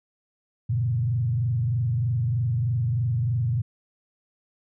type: tone with frequency modulation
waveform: sine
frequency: 119.1 Hz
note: A#2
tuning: 38 cents sharp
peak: -21 dBFS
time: 0.69-3.62 s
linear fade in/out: 10 ms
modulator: 23.2 Hz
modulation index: 0.79
effects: none